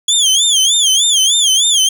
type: tone with vibrato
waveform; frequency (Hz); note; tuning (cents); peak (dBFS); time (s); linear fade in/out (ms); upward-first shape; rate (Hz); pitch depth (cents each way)
25% pulse; 3322; G#7; 0; -5; 0.08-1.89; 5; sine; 3.3; 150
effects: none